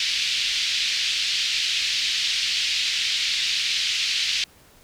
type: band-pass noise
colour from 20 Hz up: white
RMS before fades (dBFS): -24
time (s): 0-4.44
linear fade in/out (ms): 2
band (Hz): 2400 to 4600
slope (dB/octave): 24
effects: pink hiss -53 dBFS RMS until 4.83 s